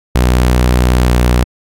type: tone pair in turn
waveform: sawtooth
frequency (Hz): 61.74 / 60.96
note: B1 / B1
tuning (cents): 0 / -22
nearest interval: unison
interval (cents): 22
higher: first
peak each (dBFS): -4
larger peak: neither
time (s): 0.15-1.09 / 1.09-1.44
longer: first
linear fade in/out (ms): 5
effects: AAC 64 kbps